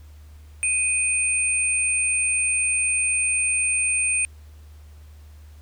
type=tone pair together; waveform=sine; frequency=2492 / 8880 Hz; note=D#7 / C#9; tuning=+2 / +2 cents; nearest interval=octave + minor seventh; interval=2200 cents; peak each=-22 dBFS; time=0.63-4.25 s; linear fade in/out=0 ms; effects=added 75 Hz sine -42 dBFS peak until 5.61 s + pink hiss -58 dBFS RMS until 5.61 s